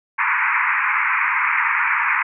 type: band-pass noise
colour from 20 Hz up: white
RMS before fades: -19 dBFS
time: 0.18-2.23 s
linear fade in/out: 10 ms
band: 900 to 2400 Hz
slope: 96 dB/octave
effects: none